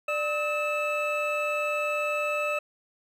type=tone cluster; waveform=triangle; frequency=594 / 1283 / 2624 Hz; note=D5 / E6 / E7; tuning=+20 / -47 / -9 cents; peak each=-27 / -30 / -28 dBFS; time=0.08-2.59 s; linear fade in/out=5 ms; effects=none